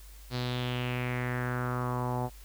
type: tone with low-pass filter sweep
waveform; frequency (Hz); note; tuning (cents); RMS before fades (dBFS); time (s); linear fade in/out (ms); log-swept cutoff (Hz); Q
sawtooth; 124.1; B2; +9; -32; 0.3-2.3; 50; 4500 to 790; 3.8
effects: added 50 Hz sine -47 dBFS peak until 2.44 s + white hiss -56 dBFS RMS until 2.44 s